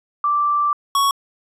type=tone pair in turn; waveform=sine / square; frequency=1172 / 1112.6 Hz; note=D6 / C#6; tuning=-4 / +6 cents; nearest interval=minor second; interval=90 cents; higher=first; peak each=-15 dBFS; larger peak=neither; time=0.24-0.73 / 0.95-1.11 s; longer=first; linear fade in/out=2 ms; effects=resampled to 32000 Hz